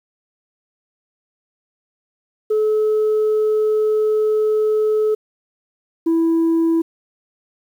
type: tone pair in turn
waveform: sine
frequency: 430 / 329.4 Hz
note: A4 / E4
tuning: -40 / -1 cents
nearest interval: perfect fourth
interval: 461 cents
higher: first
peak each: -12 / -11 dBFS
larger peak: second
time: 2.5-5.15 / 6.06-6.82 s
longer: first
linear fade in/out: 10 ms
effects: tanh soft clip ceiling -12 dBFS + 8-bit